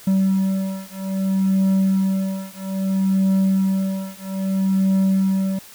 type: beating tone pair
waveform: triangle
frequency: 191.6 / 192.21 Hz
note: G3 / G3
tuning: -39 / -34 cents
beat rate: 0.61 Hz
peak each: -18 dBFS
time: 0.07-5.59 s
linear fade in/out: 5 ms
effects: white hiss -43 dBFS RMS until 5.74 s